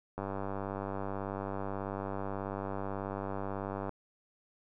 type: click train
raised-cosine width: 1 ms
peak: -23 dBFS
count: 366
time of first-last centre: 0.18-3.893 s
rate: 98.3 Hz
effects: none